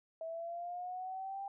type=linear sweep; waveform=sine; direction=up; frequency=647 to 796 Hz; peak=-39 dBFS; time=0.21-1.48 s; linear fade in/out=2 ms; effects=none